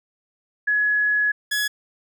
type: tone pair in turn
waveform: sine / sawtooth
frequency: 1688 / 1688 Hz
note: G#6 / G#6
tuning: +28 / +28 cents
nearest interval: unison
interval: 0 cents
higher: neither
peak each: -17 dBFS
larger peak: neither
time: 0.67-1.32 / 1.51-1.68 s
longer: first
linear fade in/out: 10 ms
effects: none